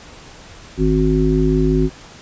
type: harmonic tone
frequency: 52.6 Hz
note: G#1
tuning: 23 cents sharp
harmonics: 1 / 3 / 5 / 7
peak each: -18 / -18 / -18 / -18 dBFS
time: 0.77-1.9 s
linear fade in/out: 50 ms
effects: pink hiss -40 dBFS RMS until 2.21 s + resampled to 16000 Hz